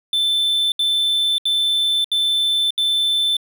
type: tone bursts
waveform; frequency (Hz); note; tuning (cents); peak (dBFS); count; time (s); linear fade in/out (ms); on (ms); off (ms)
triangle; 3533; A7; +6; -14; 5; 0.13-3.368; 2; 590; 72
effects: none